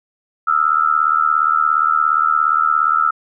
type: tone with amplitude modulation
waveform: sine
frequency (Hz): 1318.5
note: E6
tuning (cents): 0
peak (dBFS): -8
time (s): 0.47-3.11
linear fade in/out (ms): 10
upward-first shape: sine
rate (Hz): 77.2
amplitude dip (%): 95
effects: none